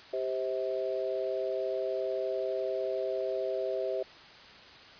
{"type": "chord", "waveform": "sine", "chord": "C major", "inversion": "second", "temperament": "equal with one note detuned", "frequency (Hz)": [392, 523.3, 643.5], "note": ["G4", "C5", "E5"], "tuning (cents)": [0, 0, -42], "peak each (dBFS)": -34, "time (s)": [0.13, 4.03], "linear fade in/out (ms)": 5, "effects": ["white hiss -51 dBFS RMS until 4.99 s", "resampled to 11025 Hz"]}